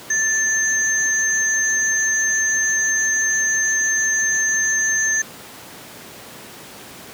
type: tone pair together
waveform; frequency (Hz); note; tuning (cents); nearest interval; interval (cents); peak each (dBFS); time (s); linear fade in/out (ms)
sine; 1760 / 6297; A6 / G8; 0 / +7; octave + minor seventh; 2207; -19; 0.1-5.22; 5
effects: pink hiss -38 dBFS RMS until 7.13 s + high-pass 150 Hz 12 dB/octave